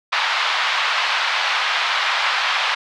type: band-pass noise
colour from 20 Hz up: pink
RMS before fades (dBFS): -20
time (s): 0.12-2.75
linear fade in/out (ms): 10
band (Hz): 900 to 4100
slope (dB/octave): 24
effects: none